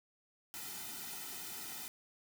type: noise with comb filter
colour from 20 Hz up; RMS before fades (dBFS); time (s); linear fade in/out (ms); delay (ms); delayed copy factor
white; -45; 0.54-1.88; 0; 1.8; -0.95
effects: none